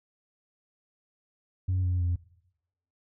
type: tone with pitch steps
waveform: sine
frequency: 92.5 / 90.02 / 87.61 Hz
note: F#2 / F#2 / F2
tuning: 0 / -47 / +6 cents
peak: -22 dBFS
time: 1.68-2.16 s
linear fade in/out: 10 ms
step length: 160 ms
effects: noise-tail reverb RT60 0.8 s tail -20 dB re dry + tanh soft clip ceiling -22 dBFS